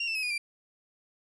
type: tone with pitch steps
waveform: 35% pulse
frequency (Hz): 2771 / 2663 / 2559 / 2459 / 2363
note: F7 / E7 / D#7 / D#7 / D7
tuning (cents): -14 / +17 / +48 / -21 / +10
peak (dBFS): -27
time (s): 0-0.38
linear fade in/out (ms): 5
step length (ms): 76
effects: resampled to 22050 Hz